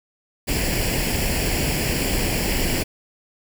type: noise with comb filter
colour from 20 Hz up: pink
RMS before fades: -22 dBFS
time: 0.47-2.84 s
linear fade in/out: 20 ms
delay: 0.4 ms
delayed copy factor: +0.7
effects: none